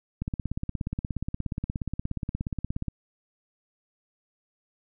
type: click train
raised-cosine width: 5 ms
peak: -17 dBFS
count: 46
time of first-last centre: 0.22-2.883 s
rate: 16.9 Hz
effects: none